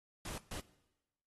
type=noise bursts at uneven times; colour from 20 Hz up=pink; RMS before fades=-44 dBFS; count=2; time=0.25-0.38 / 0.51-0.6 s; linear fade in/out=2 ms; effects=noise-tail reverb RT60 1.0 s tail -19 dB re dry + AAC 32 kbps